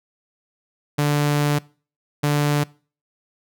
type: tone bursts at uneven times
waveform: sawtooth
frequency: 146.5 Hz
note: D3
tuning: 4 cents flat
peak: -13 dBFS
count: 2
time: 0.98-1.59 / 2.23-2.64 s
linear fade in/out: 10 ms
effects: noise-tail reverb RT60 0.4 s tail -23 dB re dry